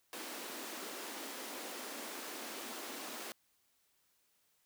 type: high-pass noise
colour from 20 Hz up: pink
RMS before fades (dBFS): -45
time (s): 0.13-3.32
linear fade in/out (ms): 0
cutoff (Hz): 230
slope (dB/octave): 48
effects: white hiss -75 dBFS RMS until 4.65 s